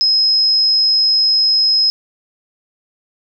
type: tone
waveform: sine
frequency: 5120 Hz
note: D#8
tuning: 49 cents sharp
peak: -10 dBFS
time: 0.01-1.9 s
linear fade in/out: 0 ms
effects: none